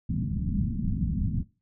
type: low-pass noise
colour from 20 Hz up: white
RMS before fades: -28 dBFS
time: 0.09-1.43 s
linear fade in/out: 5 ms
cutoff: 230 Hz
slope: 48 dB/octave
effects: noise-tail reverb RT60 0.3 s tail -19 dB re dry